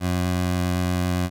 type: tone with vibrato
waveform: 20% pulse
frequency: 89.8 Hz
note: F2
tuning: 49 cents sharp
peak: -16 dBFS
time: 0-1.3 s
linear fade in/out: 50 ms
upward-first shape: square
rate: 7.8 Hz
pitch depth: 11 cents each way
effects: none